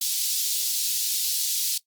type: high-pass noise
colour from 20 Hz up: pink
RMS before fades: -26 dBFS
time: 0.01-1.78 s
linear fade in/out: 5 ms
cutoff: 3900 Hz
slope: 24 dB/octave
effects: noise-tail reverb RT60 0.1 s tail -19 dB re dry + Opus 32 kbps